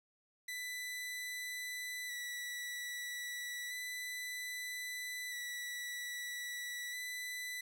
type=tone with vibrato; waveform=sawtooth; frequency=1972 Hz; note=B6; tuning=3 cents flat; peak=-37 dBFS; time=0.48-7.61 s; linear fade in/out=5 ms; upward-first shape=square; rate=0.31 Hz; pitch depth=16 cents each way; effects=none